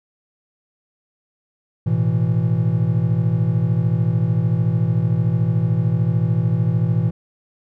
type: chord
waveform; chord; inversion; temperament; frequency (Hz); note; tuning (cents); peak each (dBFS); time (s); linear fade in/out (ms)
triangle; A suspended second; none; equal; 110 / 123.47 / 164.81; A2 / B2 / E3; 0 / 0 / 0; -18; 1.86-7.11; 10
effects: none